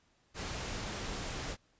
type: noise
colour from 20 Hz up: pink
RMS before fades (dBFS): -39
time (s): 0.34-1.57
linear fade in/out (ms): 50
effects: pink hiss -71 dBFS RMS until 1.79 s + resampled to 16000 Hz